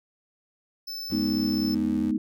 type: tone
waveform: square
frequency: 5274 Hz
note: E8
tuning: in tune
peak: -33 dBFS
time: 0.87-1.75 s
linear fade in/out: 10 ms
type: tone with vibrato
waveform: 25% pulse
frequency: 85.6 Hz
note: F2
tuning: 34 cents flat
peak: -34 dBFS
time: 1.09-2.12 s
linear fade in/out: 20 ms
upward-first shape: sine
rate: 7.5 Hz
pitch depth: 49 cents each way
type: chord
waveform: sine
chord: G# minor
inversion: none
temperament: equal with one note detuned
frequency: 211.2 / 246.9 / 311.1 Hz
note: G#3 / B3 / D#4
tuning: +29 / 0 / 0 cents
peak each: -27 dBFS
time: 1.12-2.18 s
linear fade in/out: 5 ms
effects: none